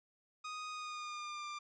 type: tone with pitch glide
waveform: sawtooth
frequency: 1244.5 to 1189.7 Hz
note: D#6 to D6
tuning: 0 to +22 cents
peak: -38 dBFS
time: 0.44-1.59 s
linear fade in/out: 10 ms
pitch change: -78 cents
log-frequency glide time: 0.71-1.47 s
effects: resampled to 16000 Hz